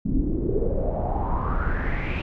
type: noise with low-pass filter sweep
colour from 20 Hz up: brown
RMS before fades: -24 dBFS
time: 0.05-2.22 s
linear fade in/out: 10 ms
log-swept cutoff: 240 to 2700 Hz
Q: 6.2
effects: none